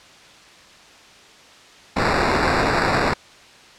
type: noise with sample-and-hold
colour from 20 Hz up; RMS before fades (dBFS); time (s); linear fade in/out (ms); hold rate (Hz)
white; -19; 1.96-3.14; 10; 3150
effects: white hiss -46 dBFS RMS until 3.78 s + low-pass 5000 Hz 12 dB/octave